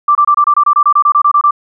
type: tone bursts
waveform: sine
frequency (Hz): 1174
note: D6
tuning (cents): -1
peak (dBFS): -5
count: 15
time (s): 0.08-1.509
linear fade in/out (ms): 5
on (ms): 71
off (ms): 26
effects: none